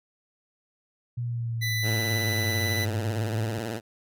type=linear two-way sweep; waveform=sine; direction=down then up; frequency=121.1 to 98 to 110.4 Hz; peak=-27 dBFS; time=1.17-3.59 s; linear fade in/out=10 ms; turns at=2.66 s
type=tone; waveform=25% pulse; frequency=1990 Hz; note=B6; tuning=13 cents sharp; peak=-24 dBFS; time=1.61-2.86 s; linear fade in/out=20 ms
type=tone with vibrato; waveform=10% pulse; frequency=112 Hz; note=A2; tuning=31 cents sharp; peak=-22 dBFS; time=1.82-3.81 s; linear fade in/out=50 ms; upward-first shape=sine; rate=18 Hz; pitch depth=120 cents each way
effects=none